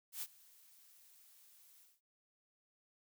blue noise with ADSR envelope, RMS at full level -41 dBFS, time 0.12-2.01 s, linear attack 99 ms, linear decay 47 ms, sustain -23 dB, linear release 200 ms, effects none

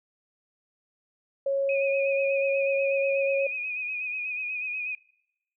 sine tone, 550 Hz, C#5, 14 cents flat, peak -23 dBFS, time 1.46-3.47 s, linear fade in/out 5 ms
sine tone with vibrato, 2489 Hz, D#7, in tune, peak -29 dBFS, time 1.69-4.95 s, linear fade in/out 2 ms, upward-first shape sine, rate 8.2 Hz, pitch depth 44 cents each way
effects noise-tail reverb RT60 1.0 s tail -26 dB re dry

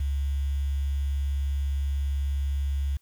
sine tone with quantisation, 69.5 Hz, C#2, 5 cents sharp, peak -24 dBFS, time 0-2.97 s, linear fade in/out 5 ms, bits 8, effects white hiss -69 dBFS RMS until 3.01 s

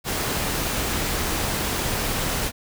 pink noise, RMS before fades -25 dBFS, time 0.04-2.52 s, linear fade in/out 50 ms, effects none

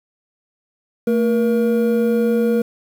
triangle tone pair together, 224.6 / 474.5 Hz, A3 / A#4, +36 / +31 cents, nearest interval octave + minor second, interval 1295 cents, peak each -15 dBFS, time 1.07-2.62 s, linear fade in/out 5 ms, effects 7-bit

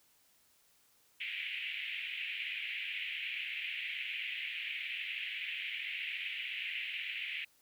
pink band-pass noise, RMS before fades -40 dBFS, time 1.2-7.45 s, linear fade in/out 10 ms, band 2100 to 3000 Hz, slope 48 dB/octave, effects white hiss -69 dBFS RMS until 7.61 s

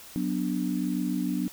sine chord, B minor, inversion second, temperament equal, 185 / 246.9 / 293.7 Hz, F#3 / B3 / D4, 0 / 0 / 0 cents, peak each -30 dBFS, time 0.16-1.48 s, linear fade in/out 0 ms, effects white hiss -47 dBFS RMS until 1.52 s

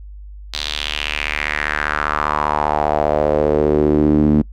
sawtooth tone with band-pass filter sweep, 75.1 Hz, D2, 39 cents sharp, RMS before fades -17 dBFS, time 0.53-4.42 s, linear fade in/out 10 ms, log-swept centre 4100 to 240 Hz, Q 3.5, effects noise-tail reverb RT60 0.1 s tail -25 dB re dry + added 50 Hz sine -32 dBFS peak until 4.52 s

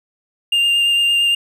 triangle tone with vibrato, 2802 Hz, F7, 5 cents sharp, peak -11 dBFS, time 0.52-1.35 s, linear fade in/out 5 ms, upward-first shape triangle, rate 8.8 Hz, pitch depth 14 cents each way, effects none

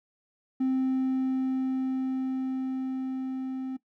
triangle tone with level ramp, 261.6 Hz, C4, in tune, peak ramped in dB -20 to -29 dBFS, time 0.6-3.77 s, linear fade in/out 10 ms, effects noise-tail reverb RT60 0.1 s tail -18 dB re dry + tanh soft clip ceiling -18 dBFS

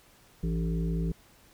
harmonic tone with a mistuned harmonic, 55.4 Hz, A1, 13 cents sharp, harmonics 1 / 3 / 5 / 7 / 8, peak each -30 / -29 / -41 / -41 / -44 dBFS, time 0.43-1.12 s, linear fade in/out 5 ms, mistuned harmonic 5, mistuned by +65 cents, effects pink hiss -59 dBFS RMS until 1.53 s

